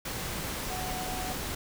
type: tone in noise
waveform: sine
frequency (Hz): 740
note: F#5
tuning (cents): 0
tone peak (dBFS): -37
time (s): 0.7-1.33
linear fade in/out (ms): 5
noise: pink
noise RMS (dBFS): -35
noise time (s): 0.05-1.55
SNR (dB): -5
effects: none